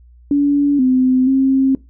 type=tone with pitch steps; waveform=sine; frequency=285.9 / 256.9 / 267 Hz; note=D4 / C4 / C4; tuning=-46 / -32 / +35 cents; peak=-10 dBFS; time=0.31-1.75 s; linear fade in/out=2 ms; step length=480 ms; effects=noise-tail reverb RT60 0.2 s tail -19 dB re dry + added 60 Hz sine -42 dBFS peak until 1.89 s